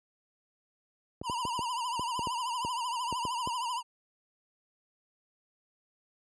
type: clicks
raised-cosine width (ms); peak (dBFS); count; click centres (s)
2; -23; 11; 1.215 / 1.298 / 1.452 / 1.592 / 1.995 / 2.193 / 2.272 / 2.649 / 3.126 / 3.252 / 3.474
type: tone with vibrato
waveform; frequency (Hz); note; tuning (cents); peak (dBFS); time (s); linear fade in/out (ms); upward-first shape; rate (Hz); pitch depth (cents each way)
square; 970; B5; -31; -32; 1.23-3.83; 50; triangle; 13; 120
effects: high-pass 60 Hz 12 dB/octave + resampled to 24000 Hz